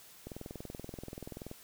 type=click train; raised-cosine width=2 ms; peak=-29 dBFS; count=27; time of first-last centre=0.27-1.514 s; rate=20.9 Hz; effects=white hiss -56 dBFS RMS until 1.63 s